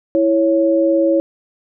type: tone pair together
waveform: sine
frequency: 329.6 / 553.3 Hz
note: E4 / C#5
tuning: 0 / -3 cents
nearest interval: major sixth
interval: 897 cents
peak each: -14 dBFS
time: 0.15-1.2 s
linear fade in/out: 0 ms
effects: none